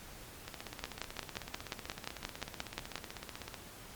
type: two click trains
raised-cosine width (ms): 0.2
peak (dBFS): -18 / -24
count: 13 / 50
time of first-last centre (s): 0.84-2.956 / 0.48-3.542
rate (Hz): 5.67 / 16
effects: pink hiss -51 dBFS RMS until 3.95 s + MP3 96 kbps